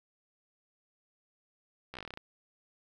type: slowing click train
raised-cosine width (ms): 0.3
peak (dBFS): -26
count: 11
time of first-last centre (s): 1.94-2.174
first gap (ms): 14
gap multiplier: 1.11
effects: 10-bit